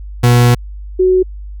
40% pulse / sine tone pair in turn, 121.3 / 370.5 Hz, B2 / F#4, -31 / +2 cents, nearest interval octave + perfect fifth, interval 1933 cents, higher second, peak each -5 / -7 dBFS, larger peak first, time 0.23-0.55 / 0.99-1.23 s, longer first, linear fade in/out 10 ms, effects added 50 Hz sine -25 dBFS peak until 1.6 s

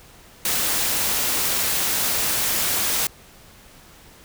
white noise, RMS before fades -22 dBFS, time 0.45-3.07 s, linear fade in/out 2 ms, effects pink hiss -48 dBFS RMS until 4.24 s

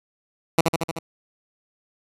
10% pulse tone with echo, 164.6 Hz, E3, 2 cents flat, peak -5 dBFS, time 0.58-0.61 s, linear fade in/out 5 ms, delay 76 ms, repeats 5, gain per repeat -3 dB, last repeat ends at 0.99 s, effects resampled to 32000 Hz

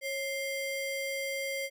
square ring-modulated tone, 1323 Hz, E6, 6 cents sharp, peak -30 dBFS, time 0.01-1.7 s, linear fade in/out 50 ms, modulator 776 Hz, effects none

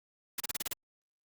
white noise bursts, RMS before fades -34 dBFS, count 7, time 0.38-0.733 s, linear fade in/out 5 ms, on 23 ms, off 32 ms, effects Opus 48 kbps

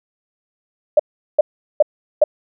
sine tone bursts, 601 Hz, D5, 40 cents sharp, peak -6 dBFS, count 4, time 0.97-2.24 s, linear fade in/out 5 ms, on 25 ms, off 390 ms, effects none

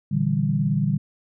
sine chord, E half-diminished seventh, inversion second, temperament equal, 116.54 / 146.83 / 164.81 / 196 Hz, Bb2 / D3 / E3 / G3, 0 / 0 / 0 / 0 cents, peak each -28 / -22 / -27 / -24 dBFS, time 0.11-0.98 s, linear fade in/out 10 ms, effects none

